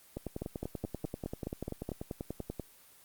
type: two click trains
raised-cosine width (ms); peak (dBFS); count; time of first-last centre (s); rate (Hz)
2; -23 / -22; 26 / 8; 0.17-2.597 / 0.42-1.891; 10.3 / 4.76
effects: white hiss -59 dBFS RMS until 3.04 s + Opus 24 kbps